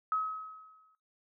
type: tone with exponential decay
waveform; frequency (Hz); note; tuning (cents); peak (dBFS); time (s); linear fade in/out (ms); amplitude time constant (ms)
sine; 1278; D#6; +46; -26; 0.12-0.95; 1; 180
effects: noise-tail reverb RT60 0.2 s tail -17 dB re dry